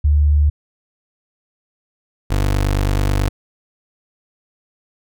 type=tone pair in turn; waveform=sine / 25% pulse; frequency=73.7 / 49.19 Hz; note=D2 / G1; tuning=+7 / +7 cents; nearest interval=perfect fifth; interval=700 cents; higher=first; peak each=-10 / -11 dBFS; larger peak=first; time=0.04-0.5 / 2.3-3.29 s; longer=second; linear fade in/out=10 ms; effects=none